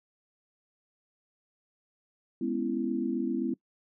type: chord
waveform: sine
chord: C# minor seventh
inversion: second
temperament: just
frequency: 207.9 / 249.5 / 277.2 / 332.6 Hz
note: G#3 / B3 / C#4 / E4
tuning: +2 / +18 / 0 / +16 cents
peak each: -35 / -31 / -36 / -32 dBFS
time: 2.41-3.54 s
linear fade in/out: 5 ms
effects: noise-tail reverb RT60 0.1 s tail -22 dB re dry